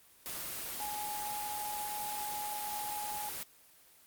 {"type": "tone in noise", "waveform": "sine", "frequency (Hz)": 836, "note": "G#5", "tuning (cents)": 11, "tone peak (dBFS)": -38, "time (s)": [0.8, 3.29], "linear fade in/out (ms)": 0, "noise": "white", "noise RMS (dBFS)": -40, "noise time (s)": [0.26, 3.43], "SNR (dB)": -1, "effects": ["white hiss -61 dBFS RMS until 4.06 s", "Opus 24 kbps"]}